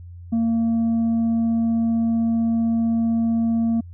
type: tone with tanh clipping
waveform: sine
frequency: 228.9 Hz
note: A#3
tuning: 31 cents flat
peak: -18 dBFS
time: 0.32-3.81 s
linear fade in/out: 10 ms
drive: 3 dB
effects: added 87 Hz sine -36 dBFS peak until 3.93 s